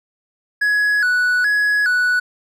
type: tone with vibrato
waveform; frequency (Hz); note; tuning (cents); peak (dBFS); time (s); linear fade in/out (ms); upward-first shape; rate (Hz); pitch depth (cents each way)
triangle; 1575; G6; +8; -12; 0.61-2.2; 10; square; 1.2; 110
effects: none